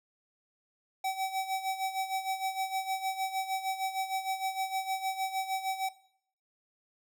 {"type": "tone with tremolo", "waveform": "square", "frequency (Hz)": 765, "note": "G5", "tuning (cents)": -42, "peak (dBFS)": -29, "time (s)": [1.04, 5.89], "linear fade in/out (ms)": 5, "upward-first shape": "sine", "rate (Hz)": 6.5, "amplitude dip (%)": 70, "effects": ["noise-tail reverb RT60 0.6 s tail -17 dB re dry"]}